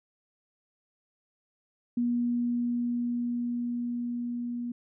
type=tone with level ramp; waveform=sine; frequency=240.4 Hz; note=B3; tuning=46 cents flat; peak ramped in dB=-24 to -31 dBFS; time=1.97-4.72 s; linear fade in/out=5 ms; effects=none